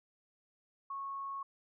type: tone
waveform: sine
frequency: 1100 Hz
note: C#6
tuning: 14 cents flat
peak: -38 dBFS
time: 0.9-1.43 s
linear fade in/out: 5 ms
effects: none